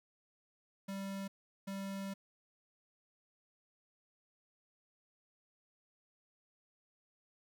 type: tone bursts at uneven times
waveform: square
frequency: 195.6 Hz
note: G3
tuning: 4 cents flat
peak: -40 dBFS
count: 2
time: 0.88-1.28 / 1.67-2.14 s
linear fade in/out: 10 ms
effects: 12-bit